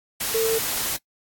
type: tone in noise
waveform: sine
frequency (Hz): 450.1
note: A4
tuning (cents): +39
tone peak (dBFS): -19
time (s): 0.34-0.59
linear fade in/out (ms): 10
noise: white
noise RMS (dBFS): -26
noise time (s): 0.2-0.97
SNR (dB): +4
effects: noise-tail reverb RT60 0.1 s tail -22 dB re dry + AAC 64 kbps